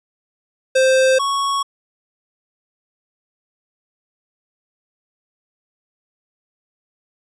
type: tone pair in turn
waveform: square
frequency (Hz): 523.3 / 1108.8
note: C5 / C#6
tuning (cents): 0 / 0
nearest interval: octave + minor second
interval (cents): 1300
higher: second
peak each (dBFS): -12 / -18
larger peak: first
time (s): 0.75-1.19 / 1.19-1.63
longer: neither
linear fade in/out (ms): 10
effects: resampled to 22050 Hz